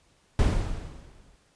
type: noise with exponential decay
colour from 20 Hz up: brown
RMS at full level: -19 dBFS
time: 0.39-1.36 s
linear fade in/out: 1 ms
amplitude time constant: 210 ms
effects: pink hiss -64 dBFS RMS until 1.55 s + resampled to 22050 Hz

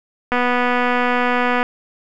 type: click train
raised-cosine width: 0.5 ms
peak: -4 dBFS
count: 323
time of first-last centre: 0.32-1.629 s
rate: 246 Hz
effects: none

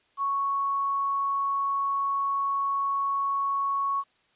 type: tone with quantisation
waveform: sine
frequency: 1108.7 Hz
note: C#6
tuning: in tune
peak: -24 dBFS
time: 0.17-4.04 s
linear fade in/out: 50 ms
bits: 9
effects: white hiss -66 dBFS RMS until 4.35 s + resampled to 8000 Hz

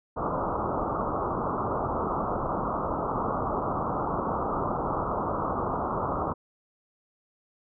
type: low-pass noise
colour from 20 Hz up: white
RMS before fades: -29 dBFS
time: 0.16-6.34 s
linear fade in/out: 20 ms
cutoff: 1300 Hz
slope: 96 dB/octave
effects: none

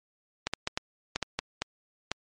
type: clicks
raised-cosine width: 0.2 ms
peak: -11 dBFS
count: 9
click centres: 0.47 / 0.536 / 0.674 / 0.775 / 1.16 / 1.227 / 1.39 / 1.62 / 2.116 s
effects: MP3 48 kbps

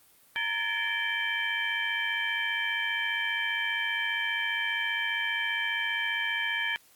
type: tone cluster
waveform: sine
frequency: 927 / 1705 / 1800 / 2327 / 3120 Hz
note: A#5 / G#6 / A6 / D7 / G7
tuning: -10 / +45 / +39 / -17 / -9 cents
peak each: -39 / -32 / -35 / -32 / -34 dBFS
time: 0.36-6.76 s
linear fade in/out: 0 ms
effects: white hiss -60 dBFS RMS until 6.95 s + Opus 32 kbps

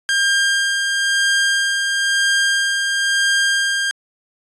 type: tone with tremolo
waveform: sawtooth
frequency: 1602 Hz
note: G6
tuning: 37 cents sharp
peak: -10 dBFS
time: 0.09-3.91 s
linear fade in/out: 0 ms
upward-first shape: sine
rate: 1 Hz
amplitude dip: 35%
effects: resampled to 22050 Hz

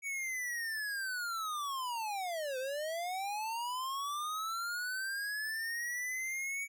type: linear two-way sweep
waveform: square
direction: down then up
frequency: 2259 to 506 to 2259 Hz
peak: -36 dBFS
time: 0.02-6.68 s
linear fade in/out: 50 ms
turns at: 2.58 s
effects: none

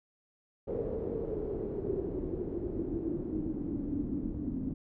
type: noise with low-pass filter sweep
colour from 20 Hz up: pink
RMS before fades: -35 dBFS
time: 0.67-4.74 s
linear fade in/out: 10 ms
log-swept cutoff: 470 to 260 Hz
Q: 7.1
effects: none

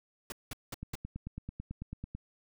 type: noise bursts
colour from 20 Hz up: pink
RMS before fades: -40 dBFS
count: 4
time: 0.3-0.954 s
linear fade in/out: 2 ms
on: 21 ms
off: 190 ms
type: click train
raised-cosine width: 5 ms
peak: -27 dBFS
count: 13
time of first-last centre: 0.83-2.15 s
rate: 9.09 Hz
effects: none

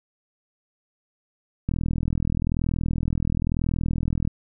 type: click train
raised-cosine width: 5 ms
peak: -12 dBFS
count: 107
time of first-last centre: 1.69-4.275 s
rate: 41 Hz
effects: none

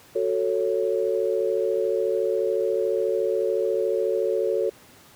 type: chord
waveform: sine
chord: F# minor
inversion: none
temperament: just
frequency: 370 / 444 / 555 Hz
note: F#4 / A4 / C#5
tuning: 0 / +16 / +2 cents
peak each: -26 / -24 / -26 dBFS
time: 0.15-4.7 s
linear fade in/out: 10 ms
effects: pink hiss -51 dBFS RMS until 5.15 s + high-pass 100 Hz 12 dB/octave

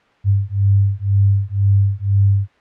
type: beating tone pair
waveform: sine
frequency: 98.4 / 100.4 Hz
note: G2 / G2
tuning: +7 / +42 cents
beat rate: 2 Hz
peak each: -15 dBFS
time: 0.24-2.48 s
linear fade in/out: 50 ms
effects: white hiss -54 dBFS RMS until 2.6 s + low-pass 2000 Hz 12 dB/octave

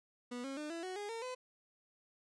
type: tone with pitch steps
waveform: 30% pulse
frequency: 244.6 / 271.4 / 301.1 / 334.1 / 370.7 / 411.4 / 456.4 / 506.5 Hz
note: B3 / C#4 / D4 / E4 / F#4 / G#4 / A#4 / B4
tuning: -16 / -36 / +43 / +23 / +3 / -16 / -37 / +44 cents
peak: -38 dBFS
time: 0.31-1.35 s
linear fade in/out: 10 ms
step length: 130 ms
effects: resampled to 22050 Hz

